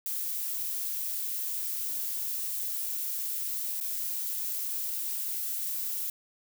violet noise with dropouts, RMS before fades -33 dBFS, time 0.06-6.1 s, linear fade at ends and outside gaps 1 ms, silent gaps 3.802-3.81 s, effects none

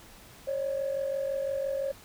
sine tone pair together, 545.1 / 591 Hz, C#5 / D5, -29 / +11 cents, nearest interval minor second, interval 140 cents, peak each -28 / -34 dBFS, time 0.47-1.92 s, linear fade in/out 10 ms, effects tanh soft clip ceiling -23 dBFS + pink hiss -52 dBFS RMS until 2.04 s

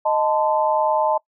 sine chord, A diminished, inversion second, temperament equal with one note detuned, 622.3 / 880 / 1029.7 Hz, Eb5 / A5 / C6, 0 / 0 / -28 cents, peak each -20 / -19 / -25 dBFS, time 0.05-1.18 s, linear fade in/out 10 ms, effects noise-tail reverb RT60 0.1 s tail -22 dB re dry

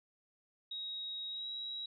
sine tone with pitch glide, 3793 to 3859 Hz, A#7 to B7, +29 to -41 cents, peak -39 dBFS, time 0.71-1.86 s, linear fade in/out 5 ms, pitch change +30 cents, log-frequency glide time 1.29-1.47 s, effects none

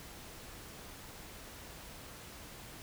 silence, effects pink hiss -50 dBFS RMS until 2.82 s

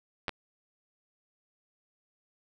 clicks, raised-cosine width 0.3 ms, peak -14 / -20 dBFS, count 2, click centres 0.282 / 0.293 s, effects none

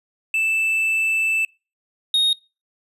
triangle tone pair in turn, 2642 / 3726 Hz, E7 / A#7, +3 / -2 cents, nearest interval tritone, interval 595 cents, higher second, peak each -16 / -13 dBFS, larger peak second, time 0.34-1.45 / 2.14-2.33 s, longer first, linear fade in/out 2 ms, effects noise-tail reverb RT60 0.3 s tail -25 dB re dry + resampled to 32000 Hz

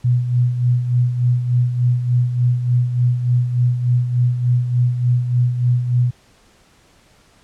sine tone with tremolo, 123 Hz, B2, 7 cents flat, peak -11 dBFS, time 0.04-6.11 s, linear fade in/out 10 ms, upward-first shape sine, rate 3.4 Hz, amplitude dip 60%, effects pink hiss -53 dBFS RMS until 7.43 s + low-pass 9000 Hz 12 dB/octave

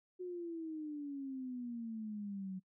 sine exponential sweep, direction down, 367.1 to 185 Hz, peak -40 dBFS, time 0.19-2.6 s, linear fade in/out 20 ms, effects noise-tail reverb RT60 0.1 s tail -26 dB re dry

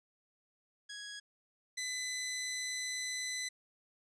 15% pulse tone pair in turn, 1661.2 / 2008 Hz, G#6 / B6, 0 / +28 cents, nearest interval minor third, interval 328 cents, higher second, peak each -37 / -30 dBFS, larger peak second, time 0.89-1.2 / 1.77-3.49 s, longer second, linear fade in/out 10 ms, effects resampled to 22050 Hz

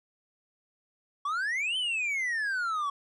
triangle exponential two-way sweep, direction up then down, 1108.7 to 3115 to 1108.7 Hz, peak -26 dBFS, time 1.25-2.9 s, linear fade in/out 5 ms, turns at 1.77 s, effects resampled to 24000 Hz

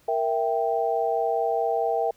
sine chord, E diminished, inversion second, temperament equal, 466.2 / 659.3 / 784 Hz, Bb4 / E5 / G5, 0 / 0 / 0 cents, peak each -26 dBFS, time 0.08-2.11 s, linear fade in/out 5 ms, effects pink hiss -60 dBFS RMS until 2.16 s

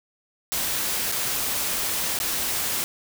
white noise with dropouts, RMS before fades -26 dBFS, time 0.52-2.84 s, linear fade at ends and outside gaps 0 ms, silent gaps 1.116-1.122 / 2.189-2.201 s, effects none

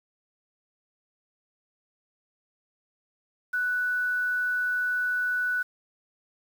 sine tone with quantisation, 1483 Hz, F#6, 4 cents sharp, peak -24 dBFS, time 3.53-5.63 s, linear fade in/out 10 ms, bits 8, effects none

